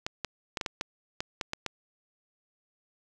clicks, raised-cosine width 0.2 ms, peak -14 dBFS, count 10, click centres 0.065 / 0.247 / 0.572 / 0.612 / 0.662 / 0.811 / 1.205 / 1.412 / 1.534 / 1.663 s, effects none

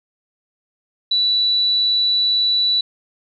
sine tone, 3951 Hz, B7, in tune, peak -14 dBFS, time 1.11-2.81 s, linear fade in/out 5 ms, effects none

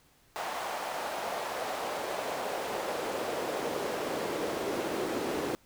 brown noise with high-pass filter sweep, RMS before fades -34 dBFS, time 0.36-5.55 s, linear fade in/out 0 ms, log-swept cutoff 800 to 340 Hz, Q 1.8, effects pink hiss -64 dBFS RMS until 5.65 s

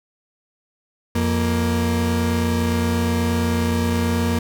35% pulse tone pair together, 88.1 / 235.2 Hz, F2 / A#3, +16 / +16 cents, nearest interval octave + perfect fourth, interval 1700 cents, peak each -19 dBFS, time 1.15-4.39 s, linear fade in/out 5 ms, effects none

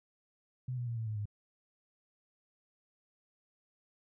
sine tone with pitch steps, 126.7 / 121.75 / 116.99 / 112.42 / 108.03 / 103.81 Hz, B2 / B2 / A#2 / A2 / A2 / G#2, +45 / -24 / +7 / +38 / -31 / 0 cents, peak -34 dBFS, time 0.68-1.256 s, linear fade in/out 5 ms, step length 96 ms, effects none

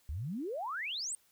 sine exponential sweep, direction up, 65.2 to 9020 Hz, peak -35 dBFS, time 0.09-1.15 s, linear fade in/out 0 ms, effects white hiss -69 dBFS RMS until 1.31 s

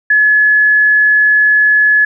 sine tone, 1705 Hz, G#6, 45 cents sharp, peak -6 dBFS, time 0.1-2.05 s, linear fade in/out 5 ms, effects none

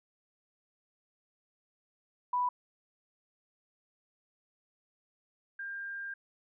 sine tone pair in turn, 987.8 / 1598.4 Hz, B5 / G6, 0 / +33 cents, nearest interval minor sixth, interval 833 cents, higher second, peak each -27 / -37 dBFS, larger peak first, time 2.33-2.49 / 5.59-6.14 s, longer second, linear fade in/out 5 ms, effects none

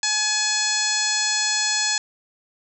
harmonic tone with a mistuned harmonic, 850 Hz, G#5, 40 cents sharp, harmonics 1 / 2 / 3 / 4 / 5 / 6 / 7 / 8 / 9, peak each -32 / -27 / -31 / -30 / -26 / -28 / -31 / -27 / -28 dBFS, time 0.03-1.98 s, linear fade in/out 2 ms, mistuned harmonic 3, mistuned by -23 cents, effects none

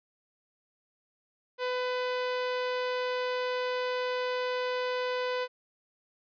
sawtooth tone, 501 Hz, B4, 25 cents sharp, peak -25 dBFS, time 1.58-5.48 s, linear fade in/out 50 ms, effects resampled to 11025 Hz

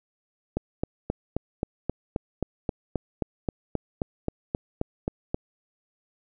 click train, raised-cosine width 2 ms, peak -12 dBFS, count 19, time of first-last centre 0.57-5.345 s, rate 3.77 Hz, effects none

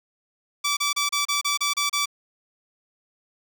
10% pulse tone bursts, 1156 Hz, D6, 28 cents flat, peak -13 dBFS, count 9, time 0.64-2.058 s, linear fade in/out 10 ms, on 130 ms, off 31 ms, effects none

